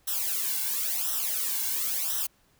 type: noise with flanger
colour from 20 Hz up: blue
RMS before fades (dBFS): -29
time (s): 0.07-2.27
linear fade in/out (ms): 10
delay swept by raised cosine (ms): 0.43 to 1.63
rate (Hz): 0.96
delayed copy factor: -1
effects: pink hiss -65 dBFS RMS until 2.59 s